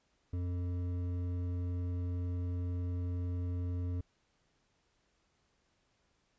triangle tone with hard clipping, 88.9 Hz, F2, 31 cents sharp, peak -35 dBFS, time 0.33-4.01 s, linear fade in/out 5 ms, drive 13 dB, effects pink hiss -75 dBFS RMS until 6.38 s + resampled to 16000 Hz

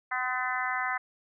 harmonic tone with a mistuned harmonic, 252.9 Hz, B3, 41 cents sharp, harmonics 3 / 4 / 5 / 6 / 7 / 8, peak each -35 / -35 / -35 / -35 / -35 / -35 dBFS, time 0.11-0.98 s, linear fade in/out 10 ms, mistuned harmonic 4, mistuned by +22 cents, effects none

